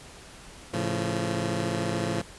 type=chord; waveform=15% pulse; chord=A augmented; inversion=none; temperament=just; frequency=110 / 137.5 / 171.88 Hz; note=A2 / C#3 / E#3; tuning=0 / -14 / -27 cents; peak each=-24 / -28 / -24 dBFS; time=0.73-2.22 s; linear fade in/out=10 ms; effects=pink hiss -47 dBFS RMS until 2.38 s + resampled to 24000 Hz